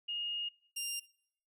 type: tone pair in turn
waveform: sine / 15% pulse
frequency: 2853 / 2796 Hz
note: F7 / F7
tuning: +36 / +1 cents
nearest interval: unison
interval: 35 cents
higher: first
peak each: -35 / -29 dBFS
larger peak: second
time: 0.08-0.49 / 0.76-1 s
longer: first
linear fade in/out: 10 ms
effects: noise-tail reverb RT60 0.6 s tail -19 dB re dry